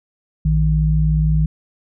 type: tone pair together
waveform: sine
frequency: 58.27 / 155.56 Hz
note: A#1 / D#3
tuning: 0 / 0 cents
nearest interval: octave + perfect fourth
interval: 1700 cents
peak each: -16 / -15 dBFS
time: 0.45-1.46 s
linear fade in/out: 5 ms
effects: none